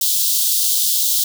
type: high-pass noise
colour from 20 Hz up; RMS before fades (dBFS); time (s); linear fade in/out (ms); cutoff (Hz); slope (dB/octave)
white; -17; 0.01-1.24; 5; 3300; 48
effects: none